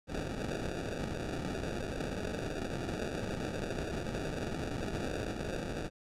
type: noise with sample-and-hold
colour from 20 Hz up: white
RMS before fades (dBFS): -37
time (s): 0.07-5.9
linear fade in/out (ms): 50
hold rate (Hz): 1050
effects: low-pass 8000 Hz 12 dB/octave